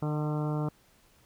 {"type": "harmonic tone with a mistuned harmonic", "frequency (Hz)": 150.6, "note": "D3", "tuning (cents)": 44, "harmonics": [1, 2, 3, 4, 5, 6, 7, 8, 9], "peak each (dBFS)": [-29, -35, -39, -41, -43, -45, -46, -47, -48], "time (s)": [0.02, 0.69], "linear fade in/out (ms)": 5, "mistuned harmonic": 4, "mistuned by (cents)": 16, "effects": ["pink hiss -63 dBFS RMS until 1.25 s"]}